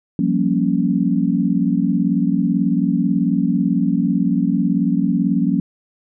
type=chord; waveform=sine; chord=G half-diminished seventh; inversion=third; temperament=equal with one note detuned; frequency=174.61 / 192.74 / 233.1 / 277.2 Hz; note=F3 / G3 / Bb3 / Db4; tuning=0 / -29 / 0 / 0 cents; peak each=-20 dBFS; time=0.19-5.6 s; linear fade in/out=2 ms; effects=none